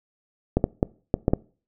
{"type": "clicks", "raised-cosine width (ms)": 2, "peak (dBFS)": -5, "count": 6, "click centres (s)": [0.57, 0.641, 0.829, 1.141, 1.281, 1.335], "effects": ["noise-tail reverb RT60 0.4 s tail -23 dB re dry"]}